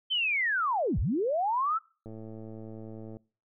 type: linear two-way sweep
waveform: sine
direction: down then up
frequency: 3136 to 36 to 1355 Hz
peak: -25 dBFS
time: 0.1-1.79 s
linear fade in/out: 20 ms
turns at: 0.99 s
type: click train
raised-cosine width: 2 ms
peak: -31 dBFS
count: 123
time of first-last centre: 2.06-3.169 s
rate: 110 Hz
effects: noise-tail reverb RT60 0.4 s tail -25 dB re dry